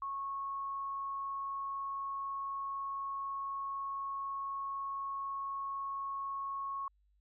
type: tone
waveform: sine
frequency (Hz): 1099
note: C#6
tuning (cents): -15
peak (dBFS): -36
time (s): 0.02-6.88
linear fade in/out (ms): 2
effects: added 50 Hz sine -68 dBFS peak until 7.2 s